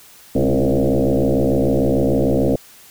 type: tone with frequency modulation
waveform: sine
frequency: 129 Hz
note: C3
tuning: 24 cents flat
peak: -13 dBFS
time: 0.35-2.56 s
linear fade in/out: 5 ms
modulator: 66.7 Hz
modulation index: 7.1
effects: white hiss -45 dBFS RMS until 2.9 s